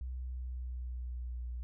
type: tone with pitch glide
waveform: sine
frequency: 63.2 to 60.45 Hz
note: B1 to B1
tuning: +41 to -36 cents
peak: -37 dBFS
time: 0.01-1.63 s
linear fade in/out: 0 ms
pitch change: -77 cents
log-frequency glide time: 0.13-1.52 s
effects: none